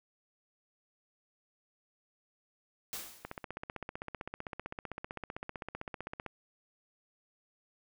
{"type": "noise with exponential decay", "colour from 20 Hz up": "white", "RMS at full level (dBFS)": -38, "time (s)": [2.93, 3.44], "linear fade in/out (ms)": 0, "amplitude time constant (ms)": 110}
{"type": "click train", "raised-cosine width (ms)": 0.5, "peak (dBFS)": -24, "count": 48, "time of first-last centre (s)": [3.25, 6.263], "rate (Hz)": 15.6}
{"effects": []}